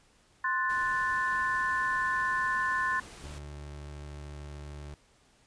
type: chord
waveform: sine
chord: F# diminished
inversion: second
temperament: equal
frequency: 1046.5 / 1480 / 1760 Hz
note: C6 / F#6 / A6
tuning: 0 / 0 / 0 cents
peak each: -30 / -34 / -30 dBFS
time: 0.44-3 s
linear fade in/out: 5 ms
type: noise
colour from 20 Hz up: pink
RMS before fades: -48 dBFS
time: 0.69-3.39 s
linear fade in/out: 10 ms
type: tone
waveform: 30% pulse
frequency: 73.1 Hz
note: D2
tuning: 7 cents flat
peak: -38 dBFS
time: 3.24-4.94 s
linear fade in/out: 0 ms
effects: pink hiss -64 dBFS RMS until 5.46 s + resampled to 22050 Hz